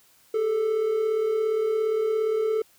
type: tone pair together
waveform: triangle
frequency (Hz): 402.7 / 440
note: G4 / A4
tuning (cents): +47 / 0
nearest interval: major second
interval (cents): 153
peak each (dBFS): -29 / -20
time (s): 0.34-2.62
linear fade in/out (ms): 5
effects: white hiss -59 dBFS RMS until 2.78 s